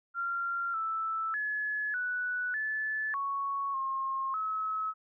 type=tone with pitch steps; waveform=sine; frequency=1382 / 1319 / 1705 / 1480 / 1737 / 1110 / 1072 / 1289 Hz; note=F6 / E6 / G#6 / F#6 / A6 / C#6 / C6 / E6; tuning=-19 / +1 / +45 / 0 / -23 / +2 / +42 / -39 cents; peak=-30 dBFS; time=0.14-4.94 s; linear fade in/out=50 ms; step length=600 ms; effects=none